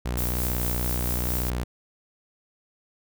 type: tone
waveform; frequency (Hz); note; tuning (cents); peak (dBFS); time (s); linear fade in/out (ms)
sawtooth; 61; B1; -21; -22; 0.05-1.64; 10
type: noise with tremolo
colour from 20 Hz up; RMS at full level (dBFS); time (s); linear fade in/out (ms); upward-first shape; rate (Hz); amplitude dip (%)
violet; -29; 0.17-1.5; 5; triangle; 4.5; 35
effects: none